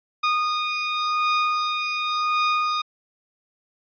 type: beating tone pair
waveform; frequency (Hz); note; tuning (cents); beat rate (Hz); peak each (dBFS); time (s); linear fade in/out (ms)
sawtooth; 1231 / 1231.9; D#6 / D#6; -19 / -18; 0.9; -18 / -24; 0.23-2.82; 10
effects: resampled to 11025 Hz